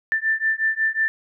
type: beating tone pair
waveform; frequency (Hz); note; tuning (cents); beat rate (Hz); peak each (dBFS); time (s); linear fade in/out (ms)
sine; 1772 / 1777.5; A6 / A6; +12 / +17; 5.5; -22; 0.12-1.08; 0
effects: none